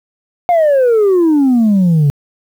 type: exponential sweep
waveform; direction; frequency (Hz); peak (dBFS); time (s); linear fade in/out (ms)
sine; down; 719 to 138.8; -5; 0.49-2.1; 0
effects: tanh soft clip ceiling -6 dBFS + 7-bit